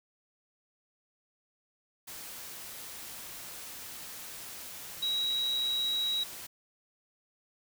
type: tone in noise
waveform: sine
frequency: 3857 Hz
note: B7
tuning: 42 cents flat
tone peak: -28 dBFS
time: 5.02-6.24 s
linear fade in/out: 10 ms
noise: white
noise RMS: -44 dBFS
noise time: 2.07-6.47 s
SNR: +13 dB
effects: none